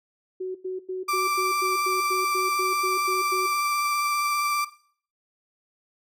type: tone bursts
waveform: sine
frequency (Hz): 372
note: F#4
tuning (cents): +9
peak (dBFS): -27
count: 13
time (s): 0.4-3.466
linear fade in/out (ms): 10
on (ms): 150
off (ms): 93
type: tone with vibrato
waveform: 35% pulse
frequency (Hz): 1174.7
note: D6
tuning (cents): 0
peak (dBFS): -21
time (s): 1.08-4.65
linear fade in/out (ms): 10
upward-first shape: sine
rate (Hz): 15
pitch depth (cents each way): 16
effects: noise-tail reverb RT60 0.5 s tail -17 dB re dry